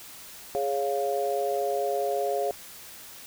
sine chord, Db major, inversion second, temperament equal, 415.3 / 554.4 / 698.5 Hz, Ab4 / Db5 / F5, 0 / 0 / 0 cents, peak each -29 dBFS, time 0.55-2.51 s, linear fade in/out 0 ms, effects white hiss -45 dBFS RMS until 3.26 s

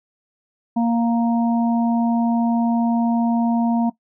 harmonic tone, 233.1 Hz, A#3, in tune, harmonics 1 / 3 / 4, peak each -16 / -26 / -28 dBFS, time 0.76-3.9 s, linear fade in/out 10 ms, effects noise-tail reverb RT60 0.1 s tail -18 dB re dry

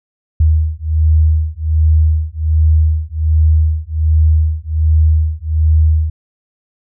sine beating tone pair, 77.78 / 79.08 Hz, D#2 / D#2, 0 / +29 cents, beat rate 1.3 Hz, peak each -12 dBFS, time 0.4-6.1 s, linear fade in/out 5 ms, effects none

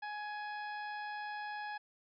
harmonic tone, 837 Hz, G#5, 13 cents sharp, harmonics 1 / 2 / 3 / 4 / 5 / 6, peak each -41 / -44 / -53 / -58 / -60 / -59 dBFS, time 0.02-1.78 s, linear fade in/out 10 ms, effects none

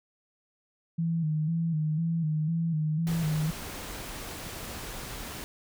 sine tone with vibrato, 160 Hz, D#3, 49 cents sharp, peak -25 dBFS, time 0.98-3.51 s, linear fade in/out 10 ms, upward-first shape square, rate 2 Hz, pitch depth 63 cents each way
pink noise, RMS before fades -39 dBFS, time 3.07-5.44 s, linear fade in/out 0 ms
effects none

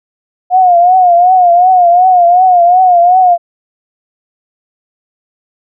sine tone with vibrato, 718 Hz, F5, 48 cents sharp, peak -3 dBFS, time 0.5-3.38 s, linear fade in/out 50 ms, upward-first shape triangle, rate 2.7 Hz, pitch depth 92 cents each way, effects none

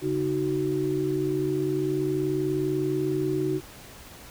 sine tone cluster, 140.4 / 312.9 / 373.1 Hz, C#3 / D#4 / F#4, +22 / +10 / +14 cents, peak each -31 / -28 / -26 dBFS, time 0.01-3.61 s, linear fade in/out 50 ms, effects pink hiss -46 dBFS RMS until 4.3 s

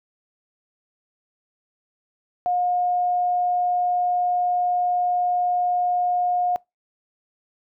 sine tone, 716 Hz, F5, 43 cents sharp, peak -19 dBFS, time 2.46-6.56 s, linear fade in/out 0 ms, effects noise-tail reverb RT60 0.2 s tail -24 dB re dry

